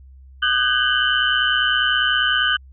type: tone cluster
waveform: sine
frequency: 1224 / 1509 / 1624 / 2917 / 3047 Hz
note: D#6 / F#6 / G#6 / F#7 / G7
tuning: -29 / +34 / -39 / -25 / -50 cents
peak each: -25 / -19 / -24 / -26 / -21 dBFS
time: 0.42-2.57 s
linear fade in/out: 10 ms
effects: added 66 Hz sine -41 dBFS peak until 2.72 s